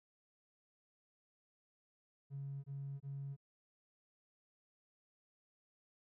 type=tone bursts; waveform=triangle; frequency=138.9 Hz; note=C#3; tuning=4 cents sharp; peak=-38 dBFS; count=3; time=2.3-3.366 s; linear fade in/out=50 ms; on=340 ms; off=23 ms; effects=tanh soft clip ceiling -39 dBFS